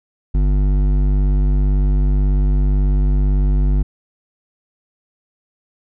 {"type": "tone with hard clipping", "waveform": "triangle", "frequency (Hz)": 49.06, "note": "G1", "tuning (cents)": 2, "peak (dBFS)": -14, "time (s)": [0.34, 3.83], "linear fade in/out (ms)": 10, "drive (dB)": 15, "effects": []}